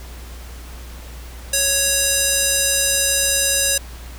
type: tone with band-pass filter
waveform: square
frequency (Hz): 554.4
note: C#5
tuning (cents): 0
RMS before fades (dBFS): -18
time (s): 1.53-3.78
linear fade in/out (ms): 5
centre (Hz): 8400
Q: 1.4
effects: added 60 Hz sine -33 dBFS peak until 4.18 s + pink hiss -41 dBFS RMS until 4.18 s